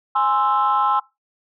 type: chord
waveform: sine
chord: Ab augmented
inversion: none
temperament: equal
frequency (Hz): 830.6 / 1046.5 / 1318.5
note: Ab5 / C6 / E6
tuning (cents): 0 / 0 / 0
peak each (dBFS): -19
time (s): 0.15-1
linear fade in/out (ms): 10
effects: noise-tail reverb RT60 0.2 s tail -19 dB re dry + tanh soft clip ceiling -9 dBFS